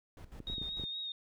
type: noise with tremolo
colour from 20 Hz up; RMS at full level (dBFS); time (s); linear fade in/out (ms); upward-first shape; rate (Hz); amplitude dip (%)
brown; -46; 0.17-0.85; 2; square; 6.7; 75
type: clicks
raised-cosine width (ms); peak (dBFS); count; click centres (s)
3; -31; 6; 0.403 / 0.5 / 0.582 / 0.616 / 0.797 / 0.837
type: tone with vibrato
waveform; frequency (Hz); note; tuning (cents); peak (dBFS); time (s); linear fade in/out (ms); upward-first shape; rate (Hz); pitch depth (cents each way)
sine; 3729; A#7; 0; -37; 0.47-1.12; 2; sine; 4.3; 29
effects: none